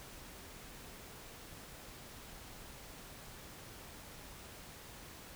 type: silence
effects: pink hiss -52 dBFS RMS until 5.35 s